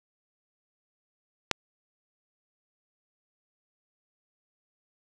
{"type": "click", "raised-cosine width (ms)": 0.2, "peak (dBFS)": -5, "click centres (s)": 1.513, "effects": []}